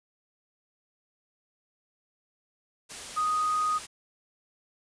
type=tone in noise; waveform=sine; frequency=1244.5 Hz; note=D#6; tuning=in tune; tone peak=-24 dBFS; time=3.16-3.79 s; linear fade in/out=20 ms; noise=white; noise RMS=-40 dBFS; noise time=2.89-3.87 s; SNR=+13 dB; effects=resampled to 22050 Hz